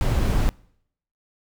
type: noise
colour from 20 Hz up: brown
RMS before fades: -20 dBFS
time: 0.01-0.49 s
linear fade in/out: 0 ms
effects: noise-tail reverb RT60 0.7 s tail -24 dB re dry